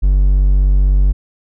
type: tone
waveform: triangle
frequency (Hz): 48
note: G1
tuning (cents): -36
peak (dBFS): -6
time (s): 0.02-1.13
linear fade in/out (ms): 20
effects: none